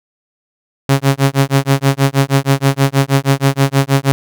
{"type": "tone with tremolo", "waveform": "sawtooth", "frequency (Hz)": 137.3, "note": "C#3", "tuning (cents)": -16, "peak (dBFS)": -3, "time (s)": [0.89, 4.12], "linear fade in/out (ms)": 0, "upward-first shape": "sine", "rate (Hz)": 6.3, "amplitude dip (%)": 100, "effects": []}